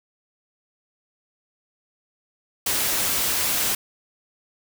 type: noise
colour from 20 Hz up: white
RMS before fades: -23 dBFS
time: 2.66-3.75 s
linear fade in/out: 5 ms
effects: none